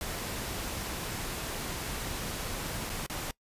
pink noise with dropouts, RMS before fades -36 dBFS, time 0.01-3.31 s, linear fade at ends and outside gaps 1 ms, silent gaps 2.895-2.899 / 3.064-3.098 s, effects noise-tail reverb RT60 0.1 s tail -22 dB re dry + resampled to 32000 Hz

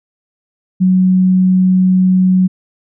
sine tone, 185.3 Hz, F#3, 3 cents sharp, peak -7 dBFS, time 0.8-2.48 s, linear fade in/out 20 ms, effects none

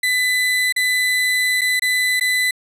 35% pulse tone with dropouts, 2002 Hz, B6, 23 cents sharp, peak -14 dBFS, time 0.03-2.51 s, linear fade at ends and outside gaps 5 ms, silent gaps 0.725-0.762 / 1.611-1.615 / 1.796-1.82 / 2.198-2.209 s, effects resampled to 32000 Hz

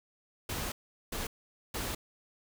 pink noise bursts at uneven times, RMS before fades -36 dBFS, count 3, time 0.49-0.72 / 1.12-1.27 / 1.74-1.95 s, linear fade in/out 5 ms, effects none

